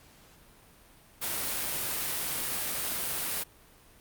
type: noise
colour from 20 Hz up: white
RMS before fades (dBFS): -32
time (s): 1.21-3.44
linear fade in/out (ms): 20
effects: pink hiss -57 dBFS RMS until 4 s + Opus 48 kbps